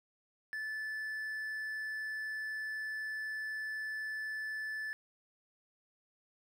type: tone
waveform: triangle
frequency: 1744 Hz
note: A6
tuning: 16 cents flat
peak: -35 dBFS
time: 0.53-4.93 s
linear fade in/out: 0 ms
effects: none